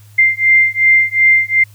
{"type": "beating tone pair", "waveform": "sine", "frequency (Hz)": [2093, 2095.7], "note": ["C7", "C7"], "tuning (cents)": [0, 2], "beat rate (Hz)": 2.7, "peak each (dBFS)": -11, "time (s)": [0.18, 1.64], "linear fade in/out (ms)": 10, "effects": ["added 104 Hz sine -39 dBFS peak until 1.74 s", "white hiss -50 dBFS RMS until 1.74 s"]}